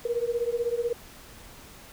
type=beating tone pair; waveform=sine; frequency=466.2 / 482.2 Hz; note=A#4 / B4; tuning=0 / -41 cents; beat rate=16 Hz; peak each=-28 dBFS; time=0.05-0.93 s; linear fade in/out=5 ms; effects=pink hiss -48 dBFS RMS until 1.92 s